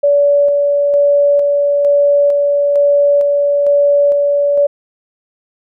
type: tone with tremolo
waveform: sine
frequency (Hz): 573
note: D5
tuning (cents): -43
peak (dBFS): -7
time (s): 0.03-4.67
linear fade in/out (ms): 10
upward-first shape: square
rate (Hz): 1.1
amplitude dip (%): 25
effects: none